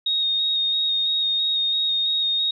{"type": "tone with vibrato", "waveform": "sine", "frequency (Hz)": 3729, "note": "A#7", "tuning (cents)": 0, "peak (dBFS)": -19, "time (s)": [0.06, 2.51], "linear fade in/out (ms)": 5, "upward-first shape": "square", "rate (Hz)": 3, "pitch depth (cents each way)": 13, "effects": []}